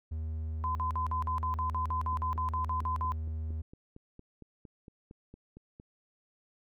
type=tone; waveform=triangle; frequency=79 Hz; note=D#2; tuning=27 cents sharp; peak=-31 dBFS; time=0.11-3.62 s; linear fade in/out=10 ms
type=tone bursts; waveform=sine; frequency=1020 Hz; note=C6; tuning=44 cents flat; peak=-30 dBFS; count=16; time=0.64-3.12 s; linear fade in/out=0 ms; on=110 ms; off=48 ms
type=click train; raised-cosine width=3 ms; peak=-36 dBFS; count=18; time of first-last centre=1.9-5.799 s; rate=4.36 Hz
effects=none